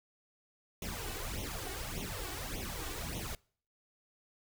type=noise with flanger; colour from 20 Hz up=pink; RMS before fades=-40 dBFS; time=0.82-3.35 s; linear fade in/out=2 ms; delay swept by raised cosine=0.31 to 2.71 ms; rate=1.7 Hz; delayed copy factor=+0.85; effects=noise-tail reverb RT60 0.5 s tail -25 dB re dry

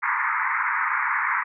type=band-pass noise; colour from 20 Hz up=pink; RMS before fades=-24 dBFS; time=0.02-1.44 s; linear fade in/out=20 ms; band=900 to 2200 Hz; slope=96 dB/octave; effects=none

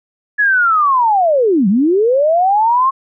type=linear two-way sweep; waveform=sine; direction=down then up; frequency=1716 to 180 to 1089 Hz; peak=-9 dBFS; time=0.38-2.91 s; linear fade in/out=20 ms; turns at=1.68 s; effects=none

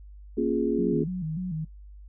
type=chord; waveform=sine; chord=Bb minor seventh; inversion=none; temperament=equal with one note detuned; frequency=233.1 / 275.3 / 349.2 / 415.3 Hz; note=Bb3 / Db4 / F4 / Ab4; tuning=0 / -12 / 0 / 0 cents; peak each=-28 dBFS; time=0.37-1.04 s; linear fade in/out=10 ms
type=tone with vibrato; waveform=sine; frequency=169.6 Hz; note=E3; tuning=50 cents sharp; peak=-28 dBFS; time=0.78-1.65 s; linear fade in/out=10 ms; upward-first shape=square; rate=3.4 Hz; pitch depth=130 cents each way
effects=noise-tail reverb RT60 0.1 s tail -21 dB re dry + added 50 Hz sine -43 dBFS peak until 2.08 s

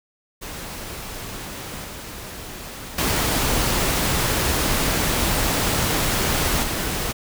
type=noise with level steps; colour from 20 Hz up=pink; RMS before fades=-33 / -35 / -21 / -25 dBFS; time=0.41-7.13 s; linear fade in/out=20 ms; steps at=1.84 / 2.98 / 6.63 s; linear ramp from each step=5 ms; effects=none

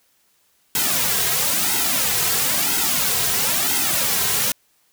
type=noise with flanger; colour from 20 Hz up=white; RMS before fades=-20 dBFS; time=0.75-4.52 s; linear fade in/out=2 ms; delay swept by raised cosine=1.7 to 3.5 ms; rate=1 Hz; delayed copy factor=-1; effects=white hiss -62 dBFS RMS until 4.92 s

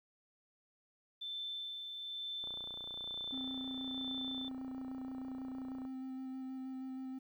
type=tone with tremolo; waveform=sine; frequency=3538 Hz; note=A7; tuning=9 cents sharp; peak=-39 dBFS; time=1.21-4.49 s; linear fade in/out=10 ms; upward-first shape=sine; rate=1.1 Hz; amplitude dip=35%
type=click train; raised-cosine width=1 ms; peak=-39 dBFS; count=103; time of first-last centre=2.44-5.851 s; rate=29.9 Hz
type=tone with vibrato; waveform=triangle; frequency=261.6 Hz; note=C4; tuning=in tune; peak=-39 dBFS; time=3.32-7.19 s; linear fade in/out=10 ms; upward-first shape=square; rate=6.3 Hz; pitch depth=9 cents each way
effects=12-bit

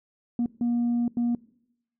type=tone bursts at uneven times; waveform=sine; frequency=238.3 Hz; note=A#3; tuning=38 cents sharp; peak=-20 dBFS; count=3; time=0.39-0.46 / 0.61-1.08 / 1.17-1.35 s; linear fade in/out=2 ms; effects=noise-tail reverb RT60 0.8 s tail -22 dB re dry + tanh soft clip ceiling -20 dBFS

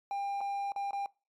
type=tone with dropouts; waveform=triangle; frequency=799 Hz; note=G5; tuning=33 cents sharp; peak=-30 dBFS; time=0.11-1.06 s; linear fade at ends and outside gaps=1 ms; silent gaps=0.407-0.412 / 0.72-0.761 / 0.909-0.931 s; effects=noise-tail reverb RT60 0.3 s tail -23 dB re dry + MP3 96 kbps

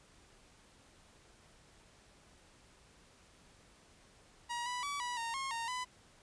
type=tone with pitch steps; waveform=sawtooth; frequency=953 / 986 / 1144 / 976 / 923 / 1078 / 923 / 1002 Hz; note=A#5 / B5 / D6 / B5 / A#5 / C#6 / A#5 / B5; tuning=+38 / -3 / -46 / -21 / -17 / -49 / -17 / +25 cents; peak=-33 dBFS; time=4.49-5.85 s; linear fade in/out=20 ms; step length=170 ms; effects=pink hiss -63 dBFS RMS until 6.22 s + resampled to 22050 Hz

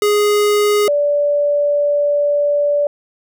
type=tone pair in turn; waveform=square / sine; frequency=415.3 / 580.8 Hz; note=G#4 / D5; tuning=0 / -19 cents; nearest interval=tritone; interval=581 cents; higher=second; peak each=-12 dBFS; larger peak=neither; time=0.02-0.88 / 0.88-2.87 s; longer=second; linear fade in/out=2 ms; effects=none

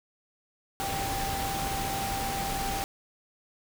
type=tone in noise; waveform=sine; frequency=786 Hz; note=G5; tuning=4 cents sharp; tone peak=-32 dBFS; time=0.8-2.84 s; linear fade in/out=0 ms; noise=pink; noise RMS=-33 dBFS; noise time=0.8-2.84 s; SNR=-2 dB; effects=none

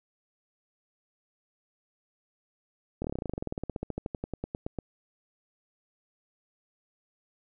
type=slowing click train; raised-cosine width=2 ms; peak=-19 dBFS; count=30; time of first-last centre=3.02-4.787 s; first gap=24 ms; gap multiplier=1.06; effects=none

